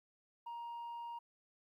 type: tone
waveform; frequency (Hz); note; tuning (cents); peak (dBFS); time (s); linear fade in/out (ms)
sine; 940; A#5; +14; -40; 0.46-1.19; 10
effects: tanh soft clip ceiling -42 dBFS + 13-bit